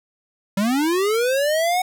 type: linear sweep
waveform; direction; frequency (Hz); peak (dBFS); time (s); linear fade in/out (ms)
square; up; 188.5 to 747; -18; 0.57-1.82; 5
effects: none